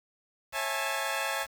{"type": "chord", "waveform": "15% pulse", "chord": "A major seventh", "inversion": "first", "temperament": "equal with one note detuned", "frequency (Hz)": [545.2, 659.3, 830.6, 880], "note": ["C#5", "E5", "G#5", "A5"], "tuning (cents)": [-29, 0, 0, 0], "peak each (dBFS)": -29, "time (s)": [0.52, 1.47], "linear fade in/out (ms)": 50, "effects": ["8-bit"]}